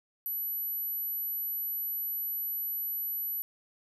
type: tone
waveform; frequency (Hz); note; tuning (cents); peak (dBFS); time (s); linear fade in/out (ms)
sine; 11840; F#9; 0; -31; 0.26-3.42; 0
effects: none